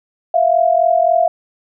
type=tone pair together; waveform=sine; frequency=659.3 / 703 Hz; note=E5 / F5; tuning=0 / +11 cents; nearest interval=minor second; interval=111 cents; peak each=-13 dBFS; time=0.34-1.28 s; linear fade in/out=5 ms; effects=none